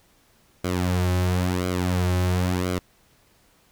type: tone with flanger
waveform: sawtooth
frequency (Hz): 90.5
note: F#2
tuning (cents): -38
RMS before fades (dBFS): -23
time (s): 0.64-2.79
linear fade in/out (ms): 5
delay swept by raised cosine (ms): 1.1 to 4.3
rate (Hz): 0.97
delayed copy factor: -0.7
effects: pink hiss -60 dBFS RMS until 3.71 s